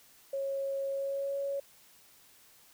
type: tone with pitch glide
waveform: sine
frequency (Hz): 548 to 556.9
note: C#5 to C#5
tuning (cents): -20 to +8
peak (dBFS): -31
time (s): 0.33-1.6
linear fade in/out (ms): 5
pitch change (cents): +28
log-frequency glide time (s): 0.9-1.39
effects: white hiss -60 dBFS RMS until 2.73 s